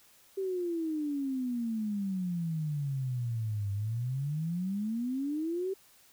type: exponential two-way sweep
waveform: sine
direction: down then up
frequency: 392 to 98.7 to 392 Hz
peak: -30 dBFS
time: 0.37-5.74 s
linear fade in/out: 10 ms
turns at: 3.72 s
effects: white hiss -61 dBFS RMS until 6.12 s